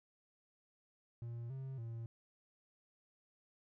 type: tone with pitch steps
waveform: triangle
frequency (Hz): 117.6 / 133.4 / 115.1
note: A#2 / C3 / A#2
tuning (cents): +16 / +34 / -22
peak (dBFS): -40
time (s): 1.22-2.06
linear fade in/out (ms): 0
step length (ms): 280
effects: none